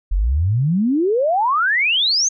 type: exponential sweep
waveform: sine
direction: up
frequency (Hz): 41.2 to 6580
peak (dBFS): -14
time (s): 0.11-2.29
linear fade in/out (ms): 10
effects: none